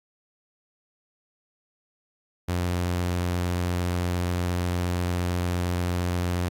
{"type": "tone", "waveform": "sawtooth", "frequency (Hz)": 88.6, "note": "F2", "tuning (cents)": 25, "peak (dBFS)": -20, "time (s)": [2.48, 6.49], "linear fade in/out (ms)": 10, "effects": ["AAC 64 kbps"]}